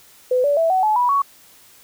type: tone with pitch steps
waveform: sine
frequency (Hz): 504 / 575.6 / 657.4 / 750.8 / 857.5 / 979.3 / 1118.4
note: B4 / D5 / E5 / F#5 / A5 / B5 / C#6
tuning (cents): +35 / -35 / -5 / +25 / -45 / -15 / +15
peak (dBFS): -14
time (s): 0.31-1.22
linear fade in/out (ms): 5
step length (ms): 130
effects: white hiss -49 dBFS RMS until 1.83 s